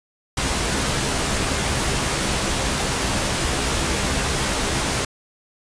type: noise with comb filter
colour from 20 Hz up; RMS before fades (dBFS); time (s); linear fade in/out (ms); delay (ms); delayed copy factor
pink; -22; 0.37-5.05; 5; 15; +0.5
effects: resampled to 22050 Hz